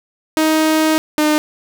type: tone pair in turn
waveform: sawtooth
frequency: 314 / 303.7 Hz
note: D#4 / D#4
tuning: +16 / -42 cents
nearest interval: minor second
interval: 58 cents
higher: first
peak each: -8 dBFS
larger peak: neither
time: 0.37-0.98 / 1.18-1.38 s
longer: first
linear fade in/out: 0 ms
effects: none